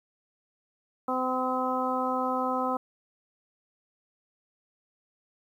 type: harmonic tone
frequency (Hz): 256.4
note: C4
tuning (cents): -35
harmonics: 1 / 2 / 3 / 4 / 5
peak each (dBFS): -32 / -32 / -32 / -32 / -32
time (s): 1.08-2.77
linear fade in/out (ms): 5
effects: 10-bit